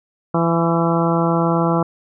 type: harmonic tone with a mistuned harmonic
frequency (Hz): 167.6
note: E3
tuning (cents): +29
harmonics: 1 / 2 / 3 / 4 / 5 / 6 / 7 / 8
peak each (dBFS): -18 / -21 / -23 / -24 / -25 / -26 / -26 / -27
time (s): 0.34-1.83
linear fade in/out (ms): 5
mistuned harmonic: 7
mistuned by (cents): -32
effects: none